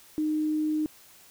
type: tone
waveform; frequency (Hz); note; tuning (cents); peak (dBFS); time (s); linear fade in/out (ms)
sine; 307.4; D#4; -21; -24; 0.18-0.86; 0
effects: white hiss -54 dBFS RMS until 1.3 s